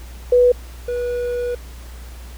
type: tone pair in turn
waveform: sine / triangle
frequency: 492.3 / 486.4 Hz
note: B4 / B4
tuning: -6 / -26 cents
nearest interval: unison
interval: 20 cents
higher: first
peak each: -9 / -18 dBFS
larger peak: first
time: 0.32-0.52 / 0.88-1.55 s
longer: second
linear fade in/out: 5 ms
effects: added 60 Hz sine -33 dBFS peak until 2.37 s + pink hiss -44 dBFS RMS until 2.37 s